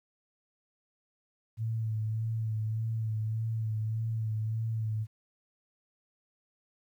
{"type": "tone with vibrato", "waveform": "sine", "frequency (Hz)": 110.7, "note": "A2", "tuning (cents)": 11, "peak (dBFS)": -29, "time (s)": [1.57, 5.07], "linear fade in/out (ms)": 50, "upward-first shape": "sine", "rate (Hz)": 1.7, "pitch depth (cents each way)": 32, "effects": ["11-bit"]}